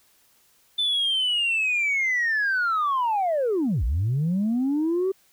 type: linear two-way sweep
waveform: sine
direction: down then up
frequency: 3543 to 51.91 to 390.4 Hz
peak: -19 dBFS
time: 0.78-5.12 s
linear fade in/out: 10 ms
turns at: 3.84 s
effects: tanh soft clip ceiling -18 dBFS + white hiss -61 dBFS RMS until 5.32 s